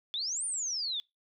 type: exponential two-way sweep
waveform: sine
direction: up then down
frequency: 3415 to 9397 to 3415 Hz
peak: -31 dBFS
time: 0.14-1 s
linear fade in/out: 0 ms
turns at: 0.45 s
effects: noise-tail reverb RT60 0.2 s tail -24 dB re dry